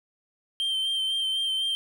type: tone with vibrato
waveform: triangle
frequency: 3136 Hz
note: G7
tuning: in tune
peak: -23 dBFS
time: 0.6-1.75 s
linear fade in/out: 0 ms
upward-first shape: sine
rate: 4 Hz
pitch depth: 24 cents each way
effects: none